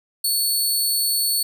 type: tone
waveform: 15% pulse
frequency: 4430 Hz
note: C#8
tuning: 2 cents flat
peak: -12 dBFS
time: 0.24-1.43 s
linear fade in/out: 5 ms
effects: none